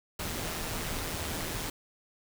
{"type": "noise with amplitude modulation", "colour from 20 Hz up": "pink", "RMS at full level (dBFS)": -33, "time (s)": [0.19, 1.7], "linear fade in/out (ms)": 5, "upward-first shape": "sine", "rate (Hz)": 162, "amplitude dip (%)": 45, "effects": []}